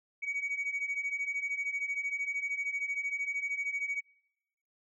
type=beating tone pair; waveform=sine; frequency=2247 / 2260 Hz; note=C#7 / C#7; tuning=+23 / +33 cents; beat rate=13 Hz; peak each=-35 / -32 dBFS; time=0.22-4.01 s; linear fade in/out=20 ms; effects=noise-tail reverb RT60 0.9 s tail -26 dB re dry + tanh soft clip ceiling -28 dBFS